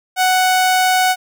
sawtooth tone, 742 Hz, F#5, 5 cents sharp, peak -8 dBFS, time 0.16-1.16 s, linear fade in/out 50 ms, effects none

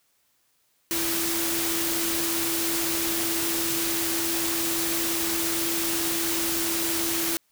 sine tone in noise, 333.4 Hz, E4, 20 cents sharp, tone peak -30 dBFS, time 0.91-7.37 s, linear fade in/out 0 ms, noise white, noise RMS -27 dBFS, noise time 0.91-7.37 s, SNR -6 dB, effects white hiss -68 dBFS RMS until 7.51 s

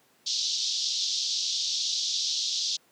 pink band-pass noise, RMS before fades -29 dBFS, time 0.26-2.77 s, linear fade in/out 10 ms, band 3500 to 6100 Hz, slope 48 dB/octave, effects pink hiss -63 dBFS RMS until 2.91 s + high-pass 200 Hz 12 dB/octave

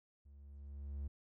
triangle tone with level ramp, 70.6 Hz, C#2, 32 cents sharp, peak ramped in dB -55 to -36 dBFS, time 0.25-1.08 s, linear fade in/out 10 ms, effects none

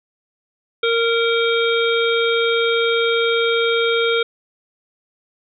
harmonic tone, 462.5 Hz, A#4, 14 cents flat, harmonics 1 / 3 / 5 / 7 / 8, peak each -17 / -22 / -24 / -25 / -26 dBFS, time 0.83-4.23 s, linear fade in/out 5 ms, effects none

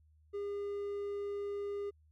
triangle tone, 405.3 Hz, G#4, 42 cents flat, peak -34 dBFS, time 0.33-1.91 s, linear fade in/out 20 ms, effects added 77 Hz sine -63 dBFS peak until 2.11 s

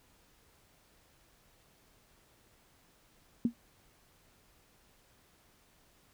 sine tone with exponential decay, 235.5 Hz, A#3, 18 cents sharp, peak -21 dBFS, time 3.45-3.54 s, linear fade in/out 2 ms, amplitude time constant 18 ms, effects pink hiss -66 dBFS RMS until 6.13 s

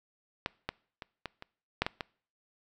clicks, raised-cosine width 0.3 ms, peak -14 / -16 / -25 / -20 / -27 / -10 / -14 / -18 dBFS, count 8, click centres 0.461 / 0.69 / 1.022 / 1.257 / 1.424 / 1.82 / 1.865 / 2.008 s, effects noise-tail reverb RT60 0.5 s tail -24 dB re dry

